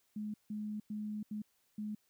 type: tone bursts at uneven times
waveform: sine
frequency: 211.4 Hz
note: G#3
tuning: 31 cents sharp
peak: -37 dBFS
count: 5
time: 0.16-0.34 / 0.5-0.8 / 0.9-1.23 / 1.31-1.42 / 1.78-1.95 s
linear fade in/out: 5 ms
effects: white hiss -75 dBFS RMS until 2.09 s